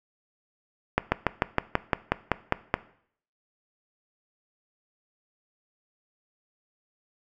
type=slowing click train; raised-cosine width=0.5 ms; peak=-5 dBFS; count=11; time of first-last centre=0.98-2.741 s; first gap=140 ms; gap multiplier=1.05; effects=noise-tail reverb RT60 0.6 s tail -18 dB re dry